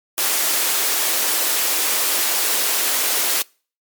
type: high-pass noise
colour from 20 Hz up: white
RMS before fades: -19 dBFS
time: 0.18-3.42 s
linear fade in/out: 0 ms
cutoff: 290 Hz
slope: 24 dB/octave
effects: noise-tail reverb RT60 0.4 s tail -26 dB re dry + MP3 96 kbps